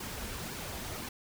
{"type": "noise with flanger", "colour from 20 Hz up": "pink", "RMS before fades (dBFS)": -40, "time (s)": [0, 1.09], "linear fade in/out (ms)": 5, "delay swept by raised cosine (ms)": [1.5, 7.1], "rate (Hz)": 1.9, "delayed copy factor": -0.65, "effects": []}